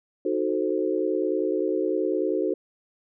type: chord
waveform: sine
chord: D# diminished seventh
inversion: none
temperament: equal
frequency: 311.1 / 370 / 440 / 523.3 Hz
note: D#4 / F#4 / A4 / C5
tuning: 0 / 0 / 0 / 0 cents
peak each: -28 / -26 / -28 / -30 dBFS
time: 0.25-2.54 s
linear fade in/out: 5 ms
effects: none